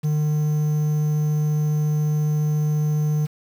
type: tone with quantisation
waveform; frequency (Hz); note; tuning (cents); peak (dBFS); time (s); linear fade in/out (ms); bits
triangle; 151.2; D#3; -49; -16; 0.03-3.27; 20; 7
effects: none